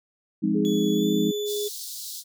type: chord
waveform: sine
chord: F minor seventh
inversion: none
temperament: equal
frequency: 174.61 / 207.7 / 261.6 / 311.1 Hz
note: F3 / Ab3 / C4 / Eb4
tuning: 0 / 0 / 0 / 0 cents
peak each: -28 / -24 / -29 / -25 dBFS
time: 0.42-1.32 s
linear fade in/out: 20 ms
type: tone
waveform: sine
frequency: 415.3 Hz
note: G#4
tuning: in tune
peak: -26 dBFS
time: 0.54-1.69 s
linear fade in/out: 20 ms
type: tone with pitch glide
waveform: 35% pulse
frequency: 3400 to 3483 Hz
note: G#7 to A7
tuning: +40 to -18 cents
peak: -32 dBFS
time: 0.65-1.68 s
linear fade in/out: 0 ms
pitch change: +42 cents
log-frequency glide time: 0.94-1.05 s
type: high-pass noise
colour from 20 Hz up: pink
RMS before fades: -36 dBFS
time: 1.45-2.24 s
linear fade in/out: 50 ms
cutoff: 3800 Hz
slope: 48 dB/octave
effects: none